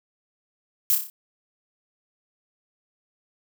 violet noise with echo, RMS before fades -20 dBFS, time 0.9-0.95 s, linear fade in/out 0 ms, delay 30 ms, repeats 5, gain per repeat -5 dB, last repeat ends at 1.1 s, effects none

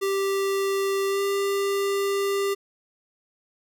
square tone with pitch glide, 392 to 397 Hz, G4 to G4, 0 to +22 cents, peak -23 dBFS, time 0.01-2.55 s, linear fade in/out 20 ms, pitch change +22 cents, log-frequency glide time 1.08-1.21 s, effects none

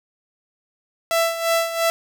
sawtooth tone with tremolo, 665 Hz, E5, 15 cents sharp, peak -12 dBFS, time 1.11-1.9 s, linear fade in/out 0 ms, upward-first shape sine, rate 2.9 Hz, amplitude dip 70%, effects none

